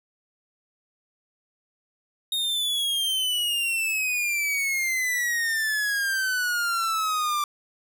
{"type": "exponential sweep", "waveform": "45% pulse", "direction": "down", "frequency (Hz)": [3729, 1174.7], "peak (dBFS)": -23, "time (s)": [2.32, 7.44], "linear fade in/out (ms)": 2, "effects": []}